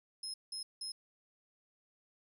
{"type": "tone bursts", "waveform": "35% pulse", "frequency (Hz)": 5150, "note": "E8", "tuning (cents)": -41, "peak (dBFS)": -37, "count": 3, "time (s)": [0.23, 0.92], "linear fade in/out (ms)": 5, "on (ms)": 110, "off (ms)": 180, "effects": []}